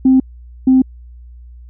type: tone pair in turn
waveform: sine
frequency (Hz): 261.6 / 260.4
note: C4 / C4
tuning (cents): 0 / -8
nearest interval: unison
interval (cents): 8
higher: first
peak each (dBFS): -5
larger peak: neither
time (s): 0.05-0.2 / 0.67-0.82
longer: neither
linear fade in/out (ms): 5
effects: tanh soft clip ceiling -2 dBFS + added 60 Hz sine -34 dBFS peak until 1.69 s